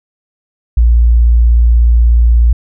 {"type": "tone", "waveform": "sine", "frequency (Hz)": 58.27, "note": "A#1", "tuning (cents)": 0, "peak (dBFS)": -4, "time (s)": [0.77, 2.53], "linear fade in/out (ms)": 5, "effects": []}